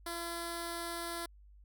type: tone with notch filter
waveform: 5% pulse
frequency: 339.6 Hz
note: F4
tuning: 48 cents flat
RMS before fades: -40 dBFS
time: 0.06-1.26 s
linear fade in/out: 5 ms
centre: 2600 Hz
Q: 0.96
effects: added 50 Hz sine -55 dBFS peak until 1.64 s